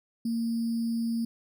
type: tone with sample-and-hold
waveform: sine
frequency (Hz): 230.3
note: A#3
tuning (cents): -21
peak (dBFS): -26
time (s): 0.25-1.25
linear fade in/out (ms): 5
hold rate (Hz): 4900
effects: none